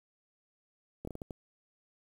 slowing click train, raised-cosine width 2 ms, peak -27 dBFS, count 6, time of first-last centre 1.05-1.308 s, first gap 24 ms, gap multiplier 1.39, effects 9-bit

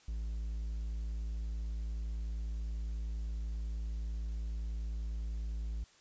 triangle tone, 55.1 Hz, A1, 3 cents sharp, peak -33 dBFS, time 0.08-5.84 s, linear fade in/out 5 ms, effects white hiss -63 dBFS RMS until 6 s + resampled to 16000 Hz

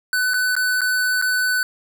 square tone with dropouts, 1501 Hz, F#6, 24 cents sharp, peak -18 dBFS, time 0.13-1.63 s, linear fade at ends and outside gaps 1 ms, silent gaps 0.336-0.341 / 0.553-0.565 / 0.808-0.816 / 1.215-1.223 s, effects none

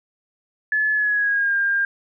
sine tone with pitch glide, 1719 to 1603.9 Hz, A6 to G6, -41 to +39 cents, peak -17 dBFS, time 0.72-1.85 s, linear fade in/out 2 ms, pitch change -120 cents, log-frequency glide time 0.92-1.55 s, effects none

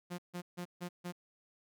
sawtooth tone bursts, 176.8 Hz, F3, 22 cents sharp, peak -35 dBFS, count 5, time 0.1-1.125 s, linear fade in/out 20 ms, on 85 ms, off 150 ms, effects none

